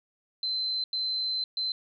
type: tone bursts at uneven times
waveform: sine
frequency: 4076 Hz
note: C8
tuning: 46 cents flat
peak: -27 dBFS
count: 3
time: 0.43-0.84 / 0.93-1.44 / 1.57-1.72 s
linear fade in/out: 2 ms
effects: none